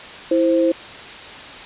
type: tone pair together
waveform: sine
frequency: 329.6 / 523.2 Hz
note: E4 / C5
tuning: 0 / 0 cents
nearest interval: minor sixth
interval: 800 cents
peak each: -16 dBFS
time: 0.31-0.72 s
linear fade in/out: 5 ms
effects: white hiss -35 dBFS RMS until 1.65 s + resampled to 8000 Hz